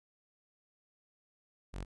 sawtooth tone, 46.59 Hz, F#1, 13 cents sharp, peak -35 dBFS, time 1.73-1.85 s, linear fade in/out 20 ms, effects resampled to 24000 Hz

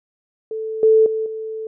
sine tone with level steps, 440 Hz, A4, in tune, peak -23 / -9 / -19 / -25 dBFS, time 0.51-1.67 s, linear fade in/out 2 ms, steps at 0.83 / 1.06 / 1.26 s, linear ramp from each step 2 ms, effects none

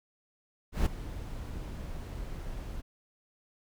brown noise with ADSR envelope, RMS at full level -24 dBFS, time 0.72-2.82 s, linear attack 140 ms, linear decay 10 ms, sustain -15 dB, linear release 21 ms, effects none

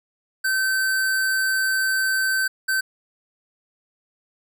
square tone bursts at uneven times, 1542 Hz, G6, 29 cents flat, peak -20 dBFS, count 2, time 0.44-2.48 / 2.68-2.81 s, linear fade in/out 10 ms, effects none

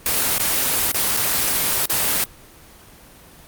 white noise with dropouts, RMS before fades -19 dBFS, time 0.06-2.24 s, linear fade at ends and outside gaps 1 ms, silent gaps 0.382-0.397 / 0.918-0.944 / 1.167-1.171 / 1.857-1.897 s, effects pink hiss -45 dBFS RMS until 3.47 s + Opus 24 kbps

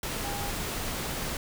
sine tone in noise, 807 Hz, G#5, 50 cents flat, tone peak -37 dBFS, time 0.24-0.5 s, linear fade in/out 2 ms, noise pink, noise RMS -33 dBFS, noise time 0.03-1.37 s, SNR -7 dB, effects none

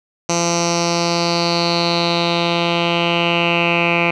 10% pulse tone with low-pass filter sweep, 170.7 Hz, F3, 39 cents flat, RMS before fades -17 dBFS, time 0.29-4.11 s, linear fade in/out 5 ms, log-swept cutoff 6200 to 2400 Hz, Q 5.2, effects none

